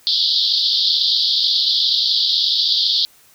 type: band-pass noise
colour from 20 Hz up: white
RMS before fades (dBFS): -17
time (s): 0.07-3.05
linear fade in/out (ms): 0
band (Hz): 3300 to 4900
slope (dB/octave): 96
effects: white hiss -51 dBFS RMS until 3.34 s